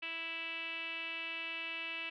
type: tone with low-pass filter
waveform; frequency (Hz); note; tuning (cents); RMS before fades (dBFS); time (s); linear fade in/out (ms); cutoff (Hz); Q
5% pulse; 329.6; E4; 0; -41; 0.02-2.1; 10; 2700; 7.9
effects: none